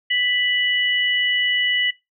sine tone pair together, 1979 / 2947 Hz, B6 / F#7, +3 / -8 cents, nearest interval perfect fifth, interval 689 cents, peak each -20 dBFS, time 0.1-1.91 s, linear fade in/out 10 ms, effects noise-tail reverb RT60 0.2 s tail -19 dB re dry

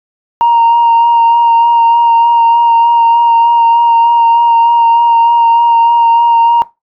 sine tone with vibrato, 932.3 Hz, A#5, in tune, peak -3 dBFS, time 0.41-6.62 s, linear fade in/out 0 ms, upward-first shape sine, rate 3.3 Hz, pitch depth 16 cents each way, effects noise-tail reverb RT60 0.2 s tail -18 dB re dry + tanh soft clip ceiling -2 dBFS

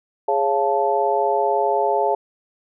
harmonic tone with a mistuned harmonic, 138.1 Hz, C#3, 6 cents flat, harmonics 3 / 4 / 5 / 6, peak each -22 / -23 / -22 / -21 dBFS, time 0.28-2.15 s, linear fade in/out 5 ms, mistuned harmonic 6, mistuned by +94 cents, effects none

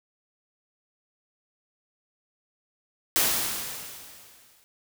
white noise with exponential decay, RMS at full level -21 dBFS, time 3.16-4.64 s, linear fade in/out 0 ms, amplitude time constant 320 ms, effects none

